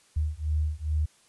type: beating tone pair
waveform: sine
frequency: 75.4 / 77.8 Hz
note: D2 / D#2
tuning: +46 / 0 cents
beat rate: 2.4 Hz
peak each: -28 dBFS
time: 0.16-1.06 s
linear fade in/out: 10 ms
effects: white hiss -61 dBFS RMS until 1.28 s + resampled to 24000 Hz